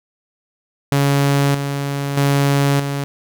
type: tone with tremolo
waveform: sawtooth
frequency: 140.6 Hz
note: C#3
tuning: 25 cents sharp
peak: -9 dBFS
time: 0.92-3.04 s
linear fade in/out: 0 ms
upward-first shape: square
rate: 0.8 Hz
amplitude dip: 55%
effects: none